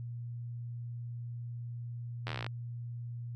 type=slowing click train; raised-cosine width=0.3 ms; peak=-21 dBFS; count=14; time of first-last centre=2.27-2.465 s; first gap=11 ms; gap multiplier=1.05; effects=added 119 Hz sine -38 dBFS peak until 3.35 s